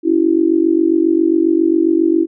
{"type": "tone with amplitude modulation", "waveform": "sine", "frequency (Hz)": 329.6, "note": "E4", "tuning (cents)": 0, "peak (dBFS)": -6, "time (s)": [0.03, 2.27], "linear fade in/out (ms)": 50, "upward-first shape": "sine", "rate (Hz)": 47.4, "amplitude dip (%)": 90, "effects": []}